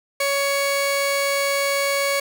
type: tone pair together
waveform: sawtooth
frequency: 559 / 1118 Hz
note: C#5 / C#6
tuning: +14 / +14 cents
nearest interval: octave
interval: 1200 cents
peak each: -17 dBFS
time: 0.2-2.2 s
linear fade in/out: 5 ms
effects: none